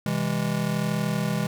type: chord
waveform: square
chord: C augmented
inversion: none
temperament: just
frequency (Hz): 130.81 / 163.52 / 204.4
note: C3 / E3 / G#3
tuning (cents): 0 / -14 / -27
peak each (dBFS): -31 / -28 / -28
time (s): 0.06-1.47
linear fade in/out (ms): 2
effects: none